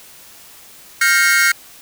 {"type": "chord", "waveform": "45% pulse", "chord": "G half-diminished seventh", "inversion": "third", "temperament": "equal with one note detuned", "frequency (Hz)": [1396.9, 1568, 1864.7, 2174], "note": ["F6", "G6", "Bb6", "Db7"], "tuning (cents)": [0, 0, 0, -34], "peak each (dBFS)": -17, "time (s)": [1.01, 1.52], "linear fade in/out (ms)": 5, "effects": ["white hiss -42 dBFS RMS until 1.81 s"]}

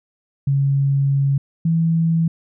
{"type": "tone pair in turn", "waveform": "sine", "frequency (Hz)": [138.59, 164.47], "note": ["C#3", "E3"], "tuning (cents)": [0, -4], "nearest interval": "minor third", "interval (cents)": 296, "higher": "second", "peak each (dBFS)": -14, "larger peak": "neither", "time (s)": [[0.47, 1.38], [1.65, 2.28]], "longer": "first", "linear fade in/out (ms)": 5, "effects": []}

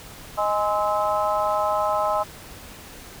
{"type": "harmonic tone with a mistuned harmonic", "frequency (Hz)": 207.7, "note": "G#3", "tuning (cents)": 0, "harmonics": [3, 4, 5, 6], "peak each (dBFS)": [-24, -25, -26, -27], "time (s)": [0.37, 2.24], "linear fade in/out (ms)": 20, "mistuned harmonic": 6, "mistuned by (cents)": 67, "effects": ["pink hiss -42 dBFS RMS until 3.2 s"]}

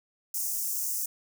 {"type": "high-pass noise", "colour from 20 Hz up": "white", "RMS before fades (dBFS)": -31, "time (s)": [0.34, 1.06], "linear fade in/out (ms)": 5, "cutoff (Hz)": 5700, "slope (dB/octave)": 48, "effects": []}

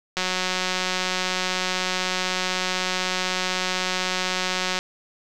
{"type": "click train", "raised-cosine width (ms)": 0.2, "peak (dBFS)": -7, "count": 851, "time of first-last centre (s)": [0.17, 4.79], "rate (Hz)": 184, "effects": []}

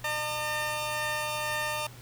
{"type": "tone pair together", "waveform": "15% pulse", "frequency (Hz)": [605, 906.5], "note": ["D#5", "A#5"], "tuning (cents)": [-49, -49], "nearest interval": "perfect fifth", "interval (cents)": 700, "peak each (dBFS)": [-26, -26], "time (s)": [0.04, 1.87], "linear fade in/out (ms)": 5, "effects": ["added 120 Hz sine -46 dBFS peak until 2.01 s", "pink hiss -51 dBFS RMS until 2.01 s"]}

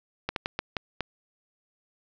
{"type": "slowing click train", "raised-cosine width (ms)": 0.3, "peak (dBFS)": -12, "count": 6, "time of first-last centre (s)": [0.29, 1.007], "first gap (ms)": 72, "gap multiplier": 1.35, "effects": ["resampled to 16000 Hz", "9-bit"]}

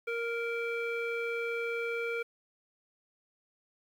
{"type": "tone with low-pass filter", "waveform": "square", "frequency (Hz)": 466.2, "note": "A#4", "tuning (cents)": 0, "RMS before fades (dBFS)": -34, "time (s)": [0.07, 2.23], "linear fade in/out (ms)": 10, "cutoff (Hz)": 2100, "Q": 6.2, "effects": ["10-bit"]}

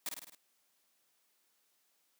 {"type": "noise with echo", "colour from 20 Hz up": "white", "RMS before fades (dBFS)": -37, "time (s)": [0.06, 0.09], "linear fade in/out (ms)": 2, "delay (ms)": 52, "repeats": 5, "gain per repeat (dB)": -4, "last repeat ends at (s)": 0.35, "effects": ["white hiss -75 dBFS RMS until 2.19 s", "high-pass 200 Hz 12 dB/octave"]}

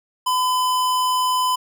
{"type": "tone", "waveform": "square", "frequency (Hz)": 1010, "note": "B5", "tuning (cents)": 39, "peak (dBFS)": -18, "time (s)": [0.26, 1.56], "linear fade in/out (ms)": 10, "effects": []}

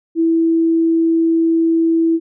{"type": "tone", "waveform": "sine", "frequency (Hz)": 328.8, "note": "E4", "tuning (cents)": -4, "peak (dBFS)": -11, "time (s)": [0.15, 2.2], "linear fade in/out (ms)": 50, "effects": []}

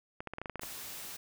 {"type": "clicks", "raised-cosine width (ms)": 0.5, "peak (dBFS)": -24, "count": 10, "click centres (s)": [0.205, 0.273, 0.336, 0.384, 0.416, 0.458, 0.497, 0.557, 0.595, 0.634]}
{"type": "noise", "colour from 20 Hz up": "white", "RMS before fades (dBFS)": -44, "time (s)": [0.61, 1.17], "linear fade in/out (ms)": 10}
{"effects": []}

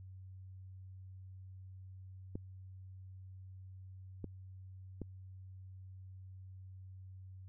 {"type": "clicks", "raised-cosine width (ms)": 3, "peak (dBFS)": -28, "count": 3, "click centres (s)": [2.355, 4.243, 5.017], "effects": ["added 94 Hz sine -49 dBFS peak until 7.48 s"]}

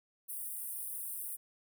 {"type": "high-pass noise", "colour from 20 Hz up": "pink", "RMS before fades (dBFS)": -41, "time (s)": [0.28, 1.37], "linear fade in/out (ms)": 20, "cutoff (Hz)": 8800, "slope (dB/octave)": 96, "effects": []}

